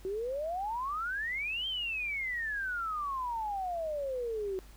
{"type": "exponential two-way sweep", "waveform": "sine", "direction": "up then down", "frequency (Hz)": [369.9, 3185, 369.9], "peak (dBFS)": -32, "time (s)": [0.05, 4.59], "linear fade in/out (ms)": 0, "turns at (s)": 1.67, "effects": ["added 50 Hz sine -51 dBFS peak until 4.76 s", "pink hiss -59 dBFS RMS until 4.76 s"]}